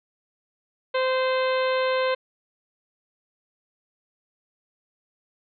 harmonic tone, 518 Hz, C5, 17 cents flat, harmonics 1 / 2 / 3 / 4 / 5 / 6 / 7 / 8, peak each -22 / -28 / -32 / -34 / -36 / -38 / -39 / -40 dBFS, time 0.94-2.15 s, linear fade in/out 10 ms, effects none

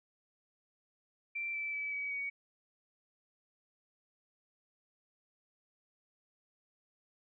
sine tone with pitch steps, 2349 / 2323 / 2298 / 2273 / 2248 Hz, D7 / D7 / D7 / C#7 / C#7, 0 / -20 / -38 / +43 / +24 cents, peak -35 dBFS, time 1.35-2.3 s, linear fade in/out 10 ms, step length 190 ms, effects none

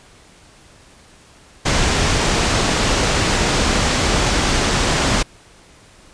pink low-pass noise, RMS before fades -17 dBFS, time 1.65-5.23 s, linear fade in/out 10 ms, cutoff 7900 Hz, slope 24 dB/octave, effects pink hiss -47 dBFS RMS until 6.13 s + resampled to 22050 Hz

